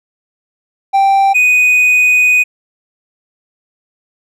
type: tone pair in turn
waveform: triangle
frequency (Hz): 784 / 2489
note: G5 / D#7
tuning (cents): 0 / 0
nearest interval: octave + minor sixth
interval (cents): 2000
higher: second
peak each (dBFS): -5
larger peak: neither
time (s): 0.93-1.34 / 1.34-2.44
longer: second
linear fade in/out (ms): 20
effects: none